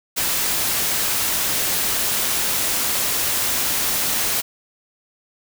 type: noise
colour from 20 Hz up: white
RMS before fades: -21 dBFS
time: 0.16-4.42 s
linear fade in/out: 20 ms
effects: none